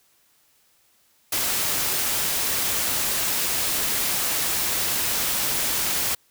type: noise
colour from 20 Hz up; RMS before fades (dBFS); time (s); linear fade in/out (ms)
white; -24; 1.32-6.15; 5
effects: white hiss -62 dBFS RMS until 6.3 s